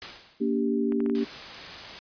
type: noise with exponential decay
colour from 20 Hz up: white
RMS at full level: -34 dBFS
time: 0.02-0.62 s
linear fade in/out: 0 ms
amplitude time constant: 130 ms
type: chord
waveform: sine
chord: G minor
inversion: first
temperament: equal with one note detuned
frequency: 233.1 / 286.1 / 392 Hz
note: Bb3 / D4 / G4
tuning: 0 / -45 / 0 cents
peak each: -26 / -28 / -28 dBFS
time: 0.4-1.25 s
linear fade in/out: 20 ms
type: clicks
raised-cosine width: 0.5 ms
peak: -26 dBFS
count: 4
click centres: 0.922 / 1.004 / 1.062 / 1.098 s
type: noise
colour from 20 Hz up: white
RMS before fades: -39 dBFS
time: 1.15-1.99 s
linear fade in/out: 0 ms
effects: resampled to 11025 Hz